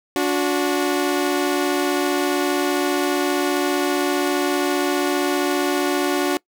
sawtooth tone pair together, 289.1 / 364.2 Hz, D4 / F#4, -27 / -27 cents, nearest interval major third, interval 400 cents, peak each -17 dBFS, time 0.16-6.37 s, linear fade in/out 0 ms, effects noise-tail reverb RT60 0.1 s tail -23 dB re dry

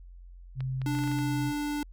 sine tone with pitch glide, 130.81 to 129.91 Hz, C3 to C3, 0 to -12 cents, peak -29 dBFS, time 0.55-1.53 s, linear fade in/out 50 ms, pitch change -12 cents, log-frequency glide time 1.25-1.38 s
clicks, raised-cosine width 0.3 ms, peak -28 dBFS, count 8, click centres 0.606 / 0.817 / 0.951 / 0.989 / 1.038 / 1.076 / 1.116 / 1.188 s
square tone, 293.7 Hz, D4, in tune, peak -30 dBFS, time 0.86-1.83 s, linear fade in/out 2 ms
effects added 44 Hz sine -45 dBFS peak until 1.92 s

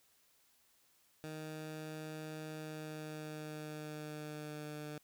15% pulse tone with pitch glide, 155.56 to 150.26 Hz, D#3 to D3, 0 to +40 cents, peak -37 dBFS, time 1.24-4.98 s, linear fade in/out 0 ms, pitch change -60 cents, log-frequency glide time 2.5-4.76 s, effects white hiss -71 dBFS RMS until 5.03 s

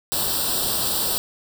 white noise with comb filter, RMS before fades -23 dBFS, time 0.12-1.18 s, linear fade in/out 0 ms, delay 0.23 ms, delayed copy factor +0.85, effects none

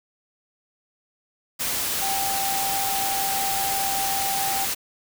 sine tone in noise, 784 Hz, G5, in tune, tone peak -26 dBFS, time 2.01-4.66 s, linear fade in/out 20 ms, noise white, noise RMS -26 dBFS, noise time 1.59-4.75 s, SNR -3 dB, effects none

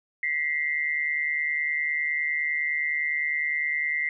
sine tone pair together, 1944.2 / 2094 Hz, B6 / C7, -28 / +1 cents, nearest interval minor second, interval 129 cents, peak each -28 / -26 dBFS, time 0.23-4.09 s, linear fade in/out 2 ms, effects none

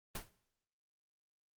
pink noise with exponential decay, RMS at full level -36 dBFS, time 0.15-0.31 s, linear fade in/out 5 ms, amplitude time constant 34 ms, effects noise-tail reverb RT60 0.8 s tail -20 dB re dry + Opus 24 kbps

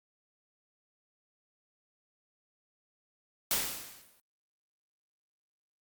white noise with exponential decay, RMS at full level -27 dBFS, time 3.51-4.2 s, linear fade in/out 1 ms, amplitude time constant 150 ms, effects Opus 48 kbps

